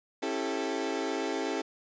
30% pulse chord, A dominant seventh, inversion first, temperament equal with one note detuned, 272.7 / 329.6 / 392 / 440 Hz, C#4 / E4 / G4 / A4, -28 / 0 / 0 / 0 cents, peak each -33 dBFS, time 0.22-1.62 s, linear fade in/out 10 ms, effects resampled to 16000 Hz + 10-bit

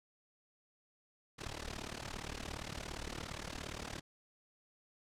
pink noise with amplitude modulation, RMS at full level -40 dBFS, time 1.38-4.01 s, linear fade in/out 20 ms, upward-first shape sine, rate 37.3 Hz, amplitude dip 90%, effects low-pass 7000 Hz 12 dB/octave

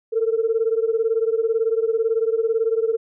sine beating tone pair, 444.7 / 462.7 Hz, A4 / A#4, +18 / -13 cents, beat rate 18 Hz, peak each -19 / -21 dBFS, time 0.12-2.97 s, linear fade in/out 20 ms, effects tanh soft clip ceiling -10 dBFS

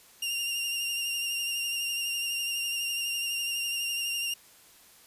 sawtooth tone with vibrato, 2794 Hz, F7, in tune, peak -26 dBFS, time 0.22-4.34 s, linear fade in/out 5 ms, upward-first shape sine, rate 12 Hz, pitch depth 26 cents each way, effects white hiss -56 dBFS RMS until 5.06 s + resampled to 32000 Hz

